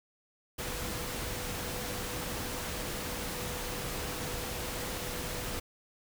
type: tone in noise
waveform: sine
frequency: 493.9 Hz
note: B4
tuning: in tune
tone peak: -45 dBFS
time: 0.58-5.6 s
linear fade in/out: 10 ms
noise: pink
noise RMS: -37 dBFS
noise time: 0.58-5.6 s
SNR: -11 dB
effects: none